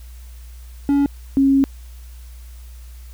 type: tone pair in turn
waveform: triangle / sine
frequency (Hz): 282.4 / 272.9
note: C#4 / C#4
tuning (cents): +32 / -27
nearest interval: minor second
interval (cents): 59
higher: first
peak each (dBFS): -11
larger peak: neither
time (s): 0.89-1.06 / 1.37-1.64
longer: second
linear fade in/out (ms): 0
effects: added 60 Hz sine -35 dBFS peak until 3.13 s + white hiss -51 dBFS RMS until 3.13 s